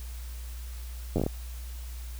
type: slowing click train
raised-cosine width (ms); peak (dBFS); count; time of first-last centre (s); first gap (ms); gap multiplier
2; -14; 7; 1.16-1.264; 10; 1.22
effects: added 60 Hz sine -36 dBFS peak until 2.19 s + white hiss -50 dBFS RMS until 2.19 s